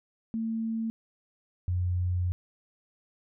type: tone pair in turn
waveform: sine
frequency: 224.9 / 89.67 Hz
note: A3 / F2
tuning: +38 / +46 cents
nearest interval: octave + major third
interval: 1592 cents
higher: first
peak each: -28 / -25 dBFS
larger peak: second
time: 0.34-0.9 / 1.68-2.32 s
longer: second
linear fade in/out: 0 ms
effects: none